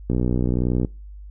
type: click train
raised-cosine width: 3 ms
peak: -9 dBFS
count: 47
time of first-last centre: 0.1-0.848 s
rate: 61.5 Hz
effects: noise-tail reverb RT60 0.3 s tail -25 dB re dry + added 50 Hz sine -36 dBFS peak until 1.3 s